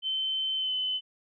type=tone with pitch glide; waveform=sine; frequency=3078 to 3032 Hz; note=G7 to F#7; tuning=-32 to +42 cents; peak=-27 dBFS; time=0.02-1.01 s; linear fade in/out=50 ms; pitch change=-26 cents; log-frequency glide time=0.56-0.73 s; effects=none